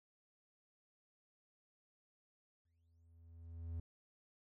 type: tone with exponential growth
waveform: triangle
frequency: 83.2 Hz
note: E2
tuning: 17 cents sharp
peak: -37 dBFS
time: 2.65-3.8 s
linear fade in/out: 5 ms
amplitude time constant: 250 ms
effects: none